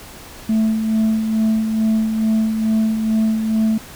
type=tone with tremolo; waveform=sine; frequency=220 Hz; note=A3; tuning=in tune; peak=-10 dBFS; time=0.49-3.78 s; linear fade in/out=5 ms; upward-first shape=sine; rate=2.3 Hz; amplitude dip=55%; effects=tanh soft clip ceiling -12 dBFS + pink hiss -38 dBFS RMS until 3.95 s